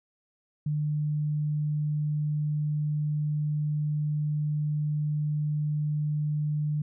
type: tone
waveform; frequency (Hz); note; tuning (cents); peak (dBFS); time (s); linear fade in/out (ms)
sine; 150; D3; +37; -25; 0.66-6.82; 5
effects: none